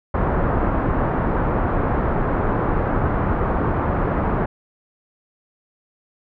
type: low-pass noise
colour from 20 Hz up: pink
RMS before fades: -20 dBFS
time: 0.14-4.46 s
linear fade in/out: 5 ms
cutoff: 1400 Hz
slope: 24 dB/octave
effects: none